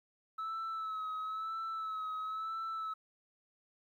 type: tone with vibrato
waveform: sine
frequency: 1300 Hz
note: E6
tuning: 24 cents flat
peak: -34 dBFS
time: 0.38-2.94 s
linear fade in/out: 10 ms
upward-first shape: sine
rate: 1 Hz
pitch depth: 38 cents each way
effects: tanh soft clip ceiling -35 dBFS + 12-bit